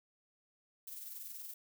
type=noise with amplitude modulation; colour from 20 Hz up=violet; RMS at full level=-45 dBFS; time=0.87-1.54 s; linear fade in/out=5 ms; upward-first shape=sine; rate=21 Hz; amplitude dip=45%; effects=none